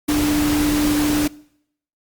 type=tone in noise; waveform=sine; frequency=296.8 Hz; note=D4; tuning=18 cents sharp; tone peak=-16 dBFS; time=0.08-1.28 s; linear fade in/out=10 ms; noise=pink; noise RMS=-24 dBFS; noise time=0.08-1.28 s; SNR=+5 dB; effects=noise-tail reverb RT60 0.7 s tail -22 dB re dry + Opus 48 kbps